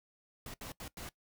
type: noise bursts at uneven times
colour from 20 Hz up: pink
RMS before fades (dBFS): -45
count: 4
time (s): 0.46-0.54 / 0.61-0.72 / 0.8-0.88 / 0.97-1.09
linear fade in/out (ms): 2
effects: noise-tail reverb RT60 0.1 s tail -19 dB re dry